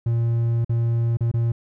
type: tone with dropouts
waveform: triangle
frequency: 116.54 Hz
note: A#2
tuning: in tune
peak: -16 dBFS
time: 0.06-1.52 s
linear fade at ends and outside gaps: 5 ms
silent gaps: 0.647-0.694 / 1.171-1.207 / 1.315-1.339 s
effects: none